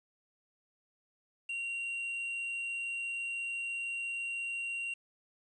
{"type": "tone", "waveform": "triangle", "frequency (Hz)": 2757, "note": "F7", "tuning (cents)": -23, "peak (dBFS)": -33, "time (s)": [1.49, 4.94], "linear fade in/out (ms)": 5, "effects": ["resampled to 22050 Hz", "10-bit"]}